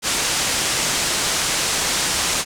white low-pass noise, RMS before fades -21 dBFS, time 0.02-2.45 s, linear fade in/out 50 ms, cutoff 8700 Hz, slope 24 dB/octave, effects none

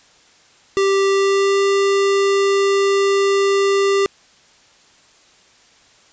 square tone with pitch glide, 392 to 395.6 Hz, G4 to G4, 0 to +16 cents, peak -14 dBFS, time 0.77-4.06 s, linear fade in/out 0 ms, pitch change +16 cents, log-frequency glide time 1.1-1.61 s, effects white hiss -51 dBFS RMS until 6.12 s + resampled to 16000 Hz

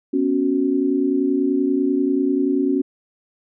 sine chord, B suspended second, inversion none, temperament equal, 246.9 / 277.2 / 370 Hz, B3 / C#4 / F#4, 0 / 0 / 0 cents, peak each -24 / -18 / -22 dBFS, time 0.13-2.82 s, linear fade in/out 10 ms, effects none

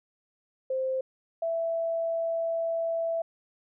sine tone pair in turn, 523.3 / 662.6 Hz, C5 / E5, 0 / +9 cents, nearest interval major third, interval 409 cents, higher second, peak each -26 dBFS, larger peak neither, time 0.7-1.01 / 1.42-3.22 s, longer second, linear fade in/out 5 ms, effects none

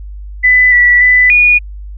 sine tone with pitch steps, 1999 / 1954 / 1994 / 2451 Hz, B6 / B6 / B6 / D#7, +20 / -19 / +16 / -27 cents, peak -4 dBFS, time 0.43-1.59 s, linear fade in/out 20 ms, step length 290 ms, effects added 50 Hz sine -24 dBFS peak until 1.97 s

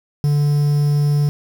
triangle tone with quantisation, 145.8 Hz, D3, 12 cents flat, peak -11 dBFS, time 0.24-1.29 s, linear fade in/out 0 ms, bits 6, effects none

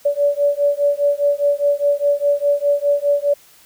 sine beating tone pair, 572 / 576.9 Hz, D5 / D5, -46 / -31 cents, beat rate 4.9 Hz, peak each -17 dBFS, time 0.05-3.34 s, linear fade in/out 10 ms, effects white hiss -49 dBFS RMS until 3.65 s

